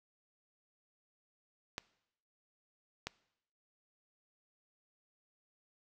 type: clicks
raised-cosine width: 0.2 ms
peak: -20 dBFS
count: 2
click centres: 1.781 / 3.07 s
effects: noise-tail reverb RT60 0.8 s tail -21 dB re dry